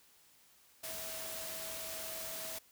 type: tone in noise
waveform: sine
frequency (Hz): 647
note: E5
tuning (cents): -32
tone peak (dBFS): -49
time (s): 0.83-2.59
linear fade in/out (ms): 10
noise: white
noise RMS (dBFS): -43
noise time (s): 0.83-2.59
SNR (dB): -9
effects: white hiss -65 dBFS RMS until 2.71 s